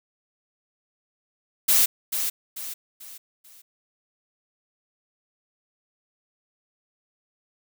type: noise with echo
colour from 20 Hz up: blue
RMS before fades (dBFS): -18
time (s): 1.68-1.86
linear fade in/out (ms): 10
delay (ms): 440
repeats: 4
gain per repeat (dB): -8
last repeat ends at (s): 3.62
effects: none